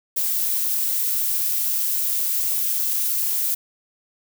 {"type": "noise with amplitude modulation", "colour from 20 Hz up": "violet", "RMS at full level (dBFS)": -20, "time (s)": [0.16, 3.55], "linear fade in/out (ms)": 10, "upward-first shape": "sine", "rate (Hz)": 289, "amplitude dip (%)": 50, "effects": []}